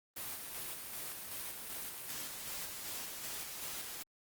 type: noise with tremolo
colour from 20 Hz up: white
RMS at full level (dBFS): -42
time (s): 0.16-4.03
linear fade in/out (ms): 10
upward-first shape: square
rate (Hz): 2.6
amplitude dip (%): 30
effects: Opus 32 kbps